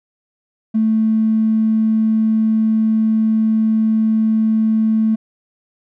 triangle tone, 220 Hz, A3, in tune, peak -8 dBFS, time 0.74-5.16 s, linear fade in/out 20 ms, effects tanh soft clip ceiling -10 dBFS

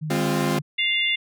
sine tone with vibrato, 151.9 Hz, D#3, 41 cents flat, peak -26 dBFS, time 0.01-0.62 s, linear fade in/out 20 ms, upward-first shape sine, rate 6.4 Hz, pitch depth 46 cents each way
sawtooth chord, F minor, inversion first, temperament equal with one note detuned, 203.1 / 261.6 / 349.2 Hz, Ab3 / C4 / F4, -38 / 0 / 0 cents, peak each -22 dBFS, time 0.1-0.59 s, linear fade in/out 5 ms
harmonic tone, 698.5 Hz, F5, in tune, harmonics 3 / 4 / 5, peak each -23 / -24 / -25 dBFS, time 0.78-1.16 s, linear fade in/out 10 ms
effects none

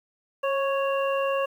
harmonic tone with a mistuned harmonic, 554.4 Hz, C#5, in tune, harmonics 1 / 2 / 3 / 5, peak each -24 / -29 / -37 / -34 dBFS, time 0.43-1.46 s, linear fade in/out 10 ms, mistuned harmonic 1, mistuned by -27 cents, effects 9-bit

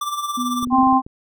square tone with tremolo, 1174.7 Hz, D6, in tune, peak -21 dBFS, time 0.01-0.65 s, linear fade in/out 5 ms, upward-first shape sine, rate 18 Hz, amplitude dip 60%
sine tone, 246.9 Hz, B3, in tune, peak -22 dBFS, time 0.37-0.82 s, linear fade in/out 10 ms
clicks, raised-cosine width 3 ms, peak -22 dBFS, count 8, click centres 0.628 / 0.672 / 0.727 / 0.785 / 0.831 / 0.872 / 0.928 / 1.065 s
harmonic tone, 261.6 Hz, C4, in tune, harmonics 1 / 3 / 4, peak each -16 / -16 / -16 dBFS, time 0.7-1.02 s, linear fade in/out 50 ms
effects none

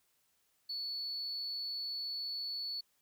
triangle tone with amplitude modulation, 4433 Hz, C#8, 1 cent flat, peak -32 dBFS, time 0.69-2.81 s, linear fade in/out 10 ms, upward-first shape sine, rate 235 Hz, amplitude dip 40%, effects tanh soft clip ceiling -34 dBFS + white hiss -75 dBFS RMS until 3.01 s

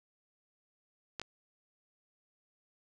clicks, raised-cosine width 0.2 ms, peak -20 / -23 dBFS, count 2, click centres 1.197 / 1.216 s, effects none

